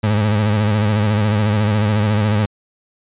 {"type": "tone with vibrato", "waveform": "30% pulse", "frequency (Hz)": 105.4, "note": "G#2", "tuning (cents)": 26, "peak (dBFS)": -11, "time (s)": [0.03, 2.46], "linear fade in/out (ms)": 10, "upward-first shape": "sine", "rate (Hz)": 14, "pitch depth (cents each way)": 66, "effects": ["resampled to 8000 Hz"]}